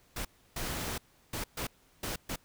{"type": "noise bursts at uneven times", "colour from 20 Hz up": "pink", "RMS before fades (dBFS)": -36, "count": 6, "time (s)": [[0.16, 0.25], [0.56, 0.98], [1.33, 1.44], [1.57, 1.67], [2.03, 2.16], [2.29, 2.36]], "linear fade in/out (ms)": 5, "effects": ["pink hiss -65 dBFS RMS until 2.44 s"]}